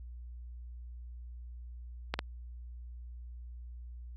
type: clicks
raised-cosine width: 0.3 ms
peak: -15 dBFS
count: 2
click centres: 2.14 / 2.191 s
effects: added 60 Hz sine -43 dBFS peak until 4.16 s + Opus 48 kbps